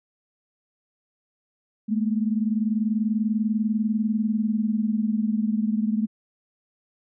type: tone pair together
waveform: sine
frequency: 212.5 / 232.7 Hz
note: G#3 / A#3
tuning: +40 / -3 cents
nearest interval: major second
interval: 157 cents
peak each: -22 / -26 dBFS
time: 1.88-6.07 s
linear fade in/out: 20 ms
effects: none